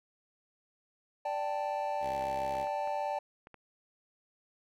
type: chord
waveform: triangle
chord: D suspended fourth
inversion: none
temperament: just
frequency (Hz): 587.3 / 783.1 / 881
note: D5 / G5 / A5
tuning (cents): 0 / -2 / +2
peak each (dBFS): -34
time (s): 1.25-3.19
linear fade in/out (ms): 5
type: tone with vibrato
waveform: 5% pulse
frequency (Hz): 66.8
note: C2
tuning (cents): +36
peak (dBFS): -32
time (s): 2-2.67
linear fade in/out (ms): 50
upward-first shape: square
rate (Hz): 8.4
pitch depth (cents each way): 28
type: clicks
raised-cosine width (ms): 0.5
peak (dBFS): -35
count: 6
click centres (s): 2.221 / 2.551 / 2.671 / 2.875 / 3.471 / 3.543
effects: none